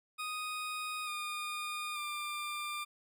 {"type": "tone with pitch steps", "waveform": "20% pulse", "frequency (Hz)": [1244.5, 1218.2, 1192.4], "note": ["D#6", "D#6", "D6"], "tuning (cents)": [0, -37, 26], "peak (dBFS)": -32, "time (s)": [0.18, 2.85], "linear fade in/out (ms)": 20, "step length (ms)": 890, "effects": []}